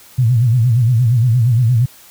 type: tone with vibrato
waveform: sine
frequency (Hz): 119.3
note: A#2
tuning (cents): +41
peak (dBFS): -9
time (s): 0.18-1.86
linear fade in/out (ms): 10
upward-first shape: sine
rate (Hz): 8.6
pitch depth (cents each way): 140
effects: white hiss -43 dBFS RMS until 2.1 s